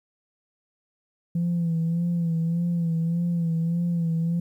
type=tone with vibrato; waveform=sine; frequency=168.4 Hz; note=E3; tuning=37 cents sharp; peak=-20 dBFS; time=1.35-4.4 s; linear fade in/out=5 ms; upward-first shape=sine; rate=1.7 Hz; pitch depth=49 cents each way; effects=tanh soft clip ceiling -19 dBFS + 10-bit